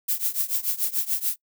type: noise with tremolo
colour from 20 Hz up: violet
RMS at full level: -22 dBFS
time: 0.08-1.36 s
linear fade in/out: 10 ms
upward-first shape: triangle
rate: 6.9 Hz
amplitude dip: 95%
effects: noise-tail reverb RT60 0.1 s tail -24 dB re dry